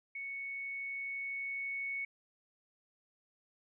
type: tone with level ramp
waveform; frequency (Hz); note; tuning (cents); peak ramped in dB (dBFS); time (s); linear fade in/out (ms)
sine; 2217; C#7; 0; -39 to -35; 0.15-2.05; 5
effects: none